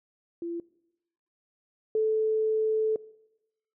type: tone pair in turn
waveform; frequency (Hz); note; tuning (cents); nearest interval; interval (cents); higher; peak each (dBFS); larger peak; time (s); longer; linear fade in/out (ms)
sine; 340 / 436.8; F4 / A4; -46 / -13; major third; 433; second; -31 / -22; second; 0.42-0.6 / 1.95-2.96; second; 2
effects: noise-tail reverb RT60 0.9 s tail -21 dB re dry